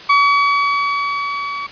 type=tone with level ramp; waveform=30% pulse; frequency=1136 Hz; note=C#6; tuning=42 cents sharp; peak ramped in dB=-6 to -20 dBFS; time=0.09-1.67 s; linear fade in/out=10 ms; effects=white hiss -35 dBFS RMS until 1.71 s + resampled to 11025 Hz